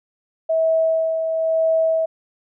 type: tone with tremolo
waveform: sine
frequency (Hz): 647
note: E5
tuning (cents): -32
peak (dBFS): -14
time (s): 0.49-2.06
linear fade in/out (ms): 10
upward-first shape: sine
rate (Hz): 1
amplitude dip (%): 45
effects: none